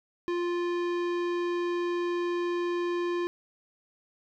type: tone with tanh clipping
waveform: sine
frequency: 349.2 Hz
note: F4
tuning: in tune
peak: -29 dBFS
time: 0.28-3.27 s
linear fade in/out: 0 ms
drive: 18 dB
effects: none